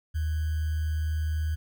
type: tone with sample-and-hold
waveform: sine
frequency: 78 Hz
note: D#2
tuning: 5 cents sharp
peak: -25 dBFS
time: 0.14-1.56 s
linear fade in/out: 20 ms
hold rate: 1575 Hz
effects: none